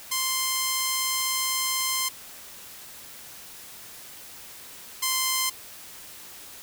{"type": "tone pair in turn", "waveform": "5% pulse", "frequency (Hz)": [1046, 1041.7], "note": ["C6", "C6"], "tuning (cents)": [-1, -8], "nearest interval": "unison", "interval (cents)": 7, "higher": "first", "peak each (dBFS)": [-12, -11], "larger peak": "second", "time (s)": [[0.11, 2.09], [5.02, 5.5]], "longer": "first", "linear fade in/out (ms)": 10, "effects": ["white hiss -44 dBFS RMS until 6.62 s"]}